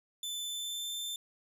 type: tone with pitch glide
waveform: sawtooth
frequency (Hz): 3520 to 3557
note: A7 to A7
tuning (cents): 0 to +18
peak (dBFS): -33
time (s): 0.23-1.16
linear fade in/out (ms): 2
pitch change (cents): +18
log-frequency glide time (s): 0.44-0.93
effects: none